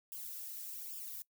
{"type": "noise with flanger", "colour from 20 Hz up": "violet", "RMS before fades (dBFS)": -45, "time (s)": [0.12, 1.22], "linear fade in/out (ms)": 0, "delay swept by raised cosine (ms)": [0.48, 2.58], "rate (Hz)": 1.2, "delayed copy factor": -0.9, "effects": ["noise-tail reverb RT60 0.1 s tail -21 dB re dry"]}